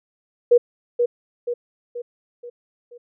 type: tone with echo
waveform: sine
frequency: 481.5 Hz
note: B4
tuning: 44 cents flat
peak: -9 dBFS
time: 0.51-0.58 s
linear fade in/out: 10 ms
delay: 480 ms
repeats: 5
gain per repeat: -6 dB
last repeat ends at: 2.98 s
effects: none